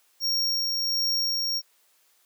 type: tone with tremolo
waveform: square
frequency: 5560 Hz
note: F8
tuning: 9 cents flat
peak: -23 dBFS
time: 0.2-1.62 s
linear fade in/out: 50 ms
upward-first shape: sine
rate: 1.4 Hz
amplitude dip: 25%
effects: white hiss -64 dBFS RMS until 2.25 s + high-pass 400 Hz 12 dB/octave